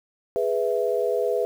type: chord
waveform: sine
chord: E major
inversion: first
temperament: equal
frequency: 415.3 / 493.9 / 659.3 Hz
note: G#4 / B4 / E5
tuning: 0 / 0 / 0 cents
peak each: -25 / -24 / -27 dBFS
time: 0.36-1.45 s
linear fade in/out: 0 ms
effects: 8-bit